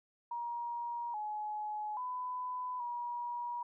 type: tone with pitch steps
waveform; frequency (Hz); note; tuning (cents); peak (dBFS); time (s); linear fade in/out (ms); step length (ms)
sine; 948 / 846 / 1001 / 960; A#5 / G#5 / B5 / B5; +29 / +32 / +23 / -49; -36; 0.31-3.63; 5; 830
effects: none